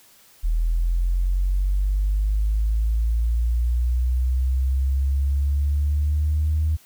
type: linear sweep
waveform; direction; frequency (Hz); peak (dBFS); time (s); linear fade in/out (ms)
sine; up; 39.95 to 78.3; -17; 0.43-6.77; 20
effects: tanh soft clip ceiling -13 dBFS + white hiss -53 dBFS RMS until 6.85 s